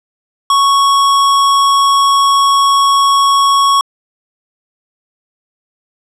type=tone; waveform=square; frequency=1108.7 Hz; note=C#6; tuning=in tune; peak=-8 dBFS; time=0.5-3.81 s; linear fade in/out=2 ms; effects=low-pass 9000 Hz 12 dB/octave